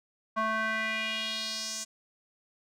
square tone with band-pass filter sweep, 220 Hz, A3, in tune, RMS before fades -32 dBFS, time 0.36-1.85 s, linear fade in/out 20 ms, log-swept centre 1100 to 6900 Hz, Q 2.8, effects none

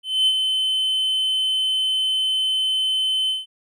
triangle tone with ADSR envelope, 3060 Hz, G7, 42 cents flat, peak -12 dBFS, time 0.03-3.46 s, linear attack 240 ms, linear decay 53 ms, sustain -5 dB, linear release 170 ms, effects none

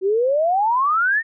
sine exponential sweep, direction up, 368.2 to 1864.7 Hz, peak -15 dBFS, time 0.01-1.23 s, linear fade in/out 50 ms, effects none

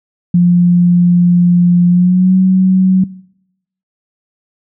sine tone with pitch glide, 175.7 to 187.23 Hz, F3 to F#3, +11 to +21 cents, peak -5 dBFS, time 0.34-3.04 s, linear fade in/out 5 ms, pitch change +110 cents, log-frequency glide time 1.88-2.35 s, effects noise-tail reverb RT60 0.8 s tail -22 dB re dry

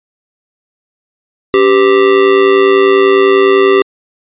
square tone with amplitude modulation, 391.6 Hz, G4, 2 cents flat, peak -3 dBFS, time 1.54-3.82 s, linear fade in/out 0 ms, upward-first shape sine, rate 110 Hz, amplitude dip 65%, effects resampled to 8000 Hz

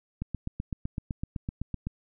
click train, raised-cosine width 5 ms, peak -19 dBFS, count 14, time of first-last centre 0.22-1.87 s, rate 7.88 Hz, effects none

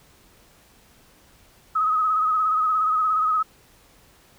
sine tone with vibrato, 1269 Hz, D#6, 34 cents sharp, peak -18 dBFS, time 1.75-3.43 s, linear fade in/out 10 ms, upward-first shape sine, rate 17 Hz, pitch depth 41 cents each way, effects pink hiss -55 dBFS RMS until 4.38 s

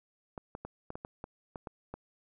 clicks, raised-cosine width 1 ms, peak -26 dBFS, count 10, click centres 0.378 / 0.551 / 0.65 / 0.904 / 0.955 / 1.049 / 1.241 / 1.558 / 1.672 / 1.94 s, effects none

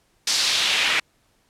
pink noise with band-pass filter sweep, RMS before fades -21 dBFS, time 0.27-1 s, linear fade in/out 5 ms, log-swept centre 5200 to 2300 Hz, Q 1.9, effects pink hiss -64 dBFS RMS until 1.49 s + low-pass 12000 Hz 12 dB/octave

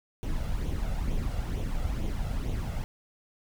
brown noise with flanger, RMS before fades -30 dBFS, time 0.23-2.84 s, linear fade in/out 0 ms, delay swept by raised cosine 0.3 to 1.5 ms, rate 2.2 Hz, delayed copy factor +0.55, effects none

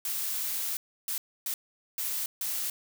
blue noise bursts at uneven times, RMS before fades -32 dBFS, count 5, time 0.05-0.77 / 1.08-1.18 / 1.46-1.54 / 1.98-2.26 / 2.41-2.7 s, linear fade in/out 2 ms, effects none

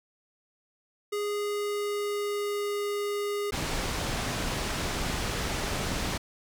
square tone with pitch glide, 412.8 to 409.7 Hz, G#4 to G#4, -10 to -24 cents, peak -29 dBFS, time 1.12-3.51 s, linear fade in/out 10 ms, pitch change -14 cents, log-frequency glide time 1.22-2.84 s
pink low-pass noise, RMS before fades -31 dBFS, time 3.52-6.18 s, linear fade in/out 10 ms, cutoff 7700 Hz, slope 12 dB/octave
effects none

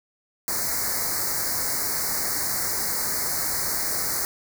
white band-stop noise, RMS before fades -26 dBFS, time 0.48-4.25 s, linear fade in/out 0 ms, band 2200 to 4200 Hz, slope 96 dB/octave, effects none

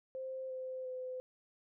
sine tone with pitch steps, 523.3 / 516.7 / 510.2 Hz, C5 / C5 / C5, 0 / -22 / -44 cents, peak -39 dBFS, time 0.15-1.2 s, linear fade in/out 0 ms, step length 350 ms, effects none

